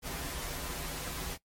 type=noise with comb filter; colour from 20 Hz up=pink; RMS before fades=-38 dBFS; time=0.02-1.38 s; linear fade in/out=50 ms; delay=9.3 ms; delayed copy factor=-0.75; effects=noise-tail reverb RT60 0.1 s tail -18 dB re dry + MP3 64 kbps